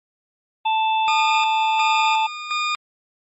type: harmonic tone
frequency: 880 Hz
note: A5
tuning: in tune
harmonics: 1 / 3 / 4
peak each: -17 / -27 / -29 dBFS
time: 0.65-2.27 s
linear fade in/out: 10 ms
type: tone with tremolo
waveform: 20% pulse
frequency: 1219 Hz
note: D#6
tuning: 36 cents flat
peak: -15 dBFS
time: 1.08-2.75 s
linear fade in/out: 0 ms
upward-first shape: square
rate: 1.4 Hz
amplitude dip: 65%
effects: MP3 32 kbps